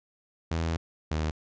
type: tone pair in turn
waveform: sawtooth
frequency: 82.2 / 77.81 Hz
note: E2 / D#2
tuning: -4 / +1 cents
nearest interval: minor second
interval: 95 cents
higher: first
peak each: -23 dBFS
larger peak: neither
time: 0.51-0.77 / 1.11-1.31 s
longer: first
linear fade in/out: 5 ms
effects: resampled to 16000 Hz